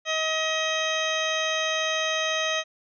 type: harmonic tone with a mistuned harmonic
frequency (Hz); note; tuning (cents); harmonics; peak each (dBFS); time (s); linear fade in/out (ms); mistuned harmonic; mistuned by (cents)
634; D#5; +32; 1 / 2 / 3 / 4 / 5 / 6 / 8 / 9 / 10; -29 / -32 / -30 / -32 / -31 / -33 / -44 / -44 / -37; 0.05-2.64; 50; 9; +51
effects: none